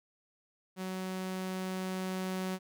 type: tone with level ramp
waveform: sawtooth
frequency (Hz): 186.8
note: F#3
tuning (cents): +17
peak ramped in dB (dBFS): -32 to -29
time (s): 0.76-2.59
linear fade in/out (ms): 50
effects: none